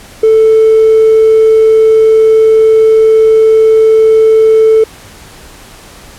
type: tone with hard clipping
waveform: sine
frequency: 441.1 Hz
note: A4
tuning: 4 cents sharp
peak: -3 dBFS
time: 0.23-4.84 s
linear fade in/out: 5 ms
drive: 1 dB
effects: pink hiss -34 dBFS RMS until 6.18 s + low-pass 12000 Hz 12 dB/octave